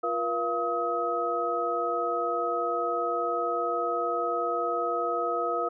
sine tone cluster, 347.8 / 478.3 / 685 / 1270 Hz, F4 / A#4 / F5 / D#6, -7 / +44 / -34 / +35 cents, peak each -35 / -31 / -31 / -29 dBFS, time 0.03-5.69 s, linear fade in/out 10 ms, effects none

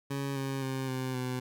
20% pulse tone with pitch steps, 138.59 / 135.58 / 132.64 / 129.76 / 126.94 Hz, C#3 / C#3 / C3 / C3 / B2, 0 / -38 / +24 / -14 / +48 cents, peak -27 dBFS, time 0.1-1.4 s, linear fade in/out 10 ms, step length 260 ms, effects none

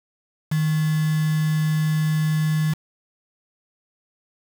sine tone with quantisation, 155.56 Hz, D#3, in tune, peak -18 dBFS, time 0.51-2.74 s, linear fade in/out 10 ms, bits 5, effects none

